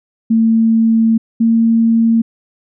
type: tone pair in turn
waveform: sine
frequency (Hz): 225.3 / 227.9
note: A3 / A#3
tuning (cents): +41 / -39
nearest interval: unison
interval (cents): 20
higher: second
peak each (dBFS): -8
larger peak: neither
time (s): 0.3-1.18 / 1.4-2.22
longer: first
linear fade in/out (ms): 10
effects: none